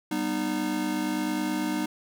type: chord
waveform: square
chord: G augmented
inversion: none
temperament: just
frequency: 196 / 245 / 306.2 Hz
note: G3 / B3 / D#4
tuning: 0 / -14 / -28 cents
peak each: -34 / -33 / -29 dBFS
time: 0.11-1.86 s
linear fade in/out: 5 ms
effects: none